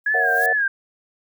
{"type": "noise with exponential growth", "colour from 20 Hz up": "violet", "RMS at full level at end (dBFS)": -29, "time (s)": [0.04, 0.46], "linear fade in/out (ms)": 1, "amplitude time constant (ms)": 90}
{"type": "tone with vibrato", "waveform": "sine", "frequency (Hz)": 1661.2, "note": "G#6", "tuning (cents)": 0, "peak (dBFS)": -17, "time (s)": [0.06, 0.68], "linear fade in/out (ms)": 5, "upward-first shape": "sine", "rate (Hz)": 2.8, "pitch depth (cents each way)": 89}
{"type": "chord", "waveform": "sine", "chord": "F# dominant seventh", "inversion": "first", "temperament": "equal with one note detuned", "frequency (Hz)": [466.2, 554.4, 659.3, 734], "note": ["A#4", "C#5", "E5", "F#5"], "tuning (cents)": [0, 0, 0, -14], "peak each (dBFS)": [-27, -29, -28, -23], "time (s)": [0.14, 0.53], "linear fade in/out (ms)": 5}
{"effects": []}